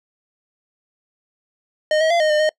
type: tone with pitch steps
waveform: square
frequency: 615 / 637 / 685 / 618 / 605 / 618 Hz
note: D#5 / D#5 / F5 / D#5 / D#5 / D#5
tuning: -20 / +41 / -34 / -12 / -49 / -12 cents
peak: -15 dBFS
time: 1.91-2.492 s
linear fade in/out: 2 ms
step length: 97 ms
effects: noise-tail reverb RT60 0.1 s tail -25 dB re dry + low-pass 5000 Hz 12 dB/octave